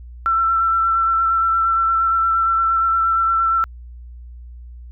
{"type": "tone with vibrato", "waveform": "sine", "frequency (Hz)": 1342, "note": "E6", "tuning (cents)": 31, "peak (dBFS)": -14, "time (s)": [0.26, 3.64], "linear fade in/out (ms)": 0, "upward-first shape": "sine", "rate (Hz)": 8.6, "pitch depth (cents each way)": 18, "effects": ["added 60 Hz sine -34 dBFS peak until 4.91 s"]}